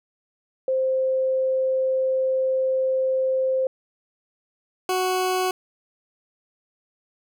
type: tone pair in turn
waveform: sine / 20% pulse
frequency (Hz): 523.3 / 370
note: C5 / F#4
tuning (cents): 0 / 0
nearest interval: tritone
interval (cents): 600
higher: first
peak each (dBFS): -19 / -16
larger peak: second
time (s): 0.68-3.67 / 4.89-5.51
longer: first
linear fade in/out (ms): 2
effects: none